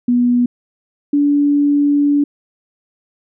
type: tone pair in turn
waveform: sine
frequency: 243.8 / 288.3 Hz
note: B3 / D4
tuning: -22 / -32 cents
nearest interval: minor third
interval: 290 cents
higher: second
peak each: -10 dBFS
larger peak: neither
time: 0.08-0.46 / 1.13-2.24 s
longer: second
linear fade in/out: 5 ms
effects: none